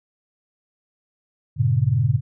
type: chord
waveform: sine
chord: G diminished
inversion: none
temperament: equal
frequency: 98 / 116.54 / 138.59 Hz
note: G2 / Bb2 / Db3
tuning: 0 / 0 / 0 cents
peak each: -23 / -19 / -20 dBFS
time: 1.56-2.21 s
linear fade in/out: 50 ms
effects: none